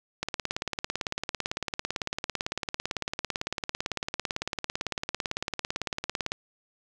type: click train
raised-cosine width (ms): 0.2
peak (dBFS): -12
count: 110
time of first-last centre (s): 0.23-6.319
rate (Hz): 17.9
effects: none

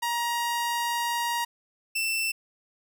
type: tone pair in turn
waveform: sawtooth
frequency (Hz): 945 / 2673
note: A#5 / E7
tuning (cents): +23 / +23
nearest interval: octave + tritone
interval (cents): 1800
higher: second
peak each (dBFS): -22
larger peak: neither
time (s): 0.02-1.45 / 1.95-2.32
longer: first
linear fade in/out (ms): 10
effects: none

